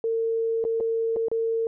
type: tone with dropouts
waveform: sine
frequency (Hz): 453.9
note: A#4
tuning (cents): -46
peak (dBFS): -22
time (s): 0.04-1.67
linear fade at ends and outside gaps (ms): 1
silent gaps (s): 0.641-0.65 / 0.802-0.807 / 1.162-1.167 / 1.284-1.315
effects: none